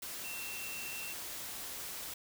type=tone in noise; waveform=sine; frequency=2700 Hz; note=E7; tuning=41 cents sharp; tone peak=-43 dBFS; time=0.24-1.13 s; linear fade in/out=5 ms; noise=white; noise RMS=-43 dBFS; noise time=0.02-2.14 s; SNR=-3 dB; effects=none